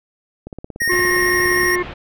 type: click train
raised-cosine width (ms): 2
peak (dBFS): -18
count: 21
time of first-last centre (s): 0.47-1.633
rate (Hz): 17.2
type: tone with vibrato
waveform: square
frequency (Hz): 1860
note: A#6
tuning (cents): -4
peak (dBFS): -17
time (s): 0.8-1.76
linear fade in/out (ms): 10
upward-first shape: square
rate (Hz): 13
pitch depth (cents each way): 15
type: harmonic tone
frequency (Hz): 357.9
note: F4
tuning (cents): +42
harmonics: 1 / 3 / 5 / 6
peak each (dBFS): -19 / -24 / -26 / -27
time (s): 0.89-1.83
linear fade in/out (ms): 10
type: low-pass noise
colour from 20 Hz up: pink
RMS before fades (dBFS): -32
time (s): 0.91-1.94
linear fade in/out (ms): 10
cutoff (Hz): 3200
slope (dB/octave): 24
effects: none